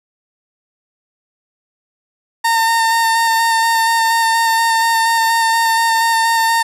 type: tone with vibrato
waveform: 30% pulse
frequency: 911 Hz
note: A#5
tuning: 40 cents flat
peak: -9 dBFS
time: 2.44-6.63 s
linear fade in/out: 10 ms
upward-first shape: square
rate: 4.2 Hz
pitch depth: 12 cents each way
effects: resampled to 32000 Hz + 8-bit